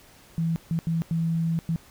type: tone bursts at uneven times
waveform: sine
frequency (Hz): 164.81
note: E3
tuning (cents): 0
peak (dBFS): -22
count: 5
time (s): 0.38-0.56 / 0.71-0.79 / 0.87-1.02 / 1.11-1.59 / 1.69-1.76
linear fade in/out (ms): 0
effects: pink hiss -53 dBFS RMS until 1.9 s